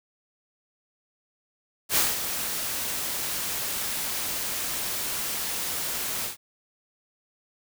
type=noise with ADSR envelope; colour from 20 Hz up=white; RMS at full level=-21 dBFS; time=1.89-6.37 s; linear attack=74 ms; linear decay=190 ms; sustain=-9 dB; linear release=120 ms; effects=none